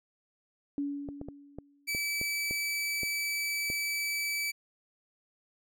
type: tone with exponential decay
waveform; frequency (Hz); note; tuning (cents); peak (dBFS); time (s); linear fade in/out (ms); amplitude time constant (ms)
sine; 284.3; C#4; +44; -28; 0.78-1.93; 1; 250
type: clicks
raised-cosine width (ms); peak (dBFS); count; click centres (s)
2; -26; 9; 1.088 / 1.214 / 1.286 / 1.586 / 1.949 / 2.214 / 2.51 / 3.033 / 3.701
type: tone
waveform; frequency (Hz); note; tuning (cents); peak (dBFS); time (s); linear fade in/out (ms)
sawtooth; 2304; D7; -34; -27; 1.87-4.52; 20
effects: none